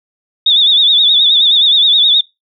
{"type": "tone with vibrato", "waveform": "sine", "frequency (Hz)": 3600, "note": "A7", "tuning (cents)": 39, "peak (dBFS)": -6, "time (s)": [0.46, 2.21], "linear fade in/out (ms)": 5, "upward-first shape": "sine", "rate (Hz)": 9.5, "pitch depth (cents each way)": 89, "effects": ["noise-tail reverb RT60 0.2 s tail -22 dB re dry"]}